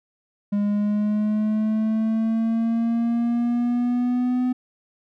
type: exponential sweep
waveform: triangle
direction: up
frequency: 203.8 to 252.2 Hz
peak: -17 dBFS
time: 0.52-4.53 s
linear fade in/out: 10 ms
effects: none